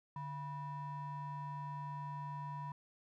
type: ring-modulated tone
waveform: triangle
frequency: 415.3 Hz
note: G#4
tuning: in tune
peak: -36 dBFS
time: 0.16-2.72 s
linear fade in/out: 2 ms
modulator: 562 Hz
effects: none